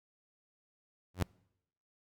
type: tone with exponential growth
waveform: sawtooth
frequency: 90.7 Hz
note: F#2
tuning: 34 cents flat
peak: -22 dBFS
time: 1.14-1.23 s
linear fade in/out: 5 ms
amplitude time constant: 18 ms
effects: noise-tail reverb RT60 0.8 s tail -26 dB re dry